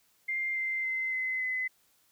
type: tone with pitch steps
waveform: sine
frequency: 2103 / 2084 / 2064 / 2045 / 2027 Hz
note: C7 / C7 / C7 / C7 / B6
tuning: +8 / -7 / -24 / -40 / +45 cents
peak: -29 dBFS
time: 0.28-1.68 s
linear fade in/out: 10 ms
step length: 280 ms
effects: white hiss -68 dBFS RMS until 2.11 s